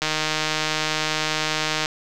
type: click train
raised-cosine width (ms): 0.2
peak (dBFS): -5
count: 286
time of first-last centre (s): 0.02-1.859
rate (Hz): 155
effects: none